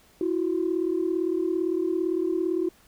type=tone pair together; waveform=sine; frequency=329.6 / 367.3 Hz; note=E4 / F#4; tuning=0 / -13 cents; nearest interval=major second; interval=187 cents; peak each=-25 dBFS; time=0.21-2.69 s; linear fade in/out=2 ms; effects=tanh soft clip ceiling -16 dBFS + pink hiss -58 dBFS RMS until 2.87 s